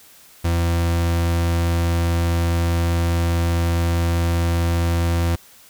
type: tone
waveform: 40% pulse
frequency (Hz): 84.8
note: E2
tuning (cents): +50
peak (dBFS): -16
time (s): 0.44-5.36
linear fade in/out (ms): 10
effects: white hiss -48 dBFS RMS until 5.69 s